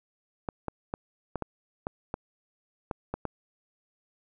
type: clicks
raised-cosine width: 1 ms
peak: -17 dBFS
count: 10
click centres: 0.488 / 0.683 / 0.939 / 1.357 / 1.423 / 1.869 / 2.141 / 2.912 / 3.14 / 3.253 s
effects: none